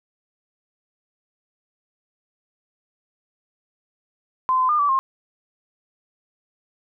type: tone with pitch steps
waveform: sine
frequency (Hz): 1032 / 1026 / 1209 / 1154 / 1066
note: C6 / C6 / D6 / D6 / C6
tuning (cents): -24 / -34 / +50 / -31 / +32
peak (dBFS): -16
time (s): 4.49-4.99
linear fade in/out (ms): 0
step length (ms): 100
effects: none